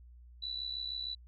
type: tone with amplitude modulation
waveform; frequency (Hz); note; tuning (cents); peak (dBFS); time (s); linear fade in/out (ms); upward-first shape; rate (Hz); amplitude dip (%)
sine; 3962; B7; +5; -33; 0.42-1.15; 10; sine; 66.5; 70
effects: added 60 Hz sine -52 dBFS peak until 1.27 s